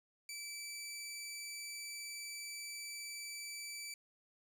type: tone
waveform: 15% pulse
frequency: 2317 Hz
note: D7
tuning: 24 cents flat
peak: -37 dBFS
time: 0.29-3.94 s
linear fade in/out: 2 ms
effects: none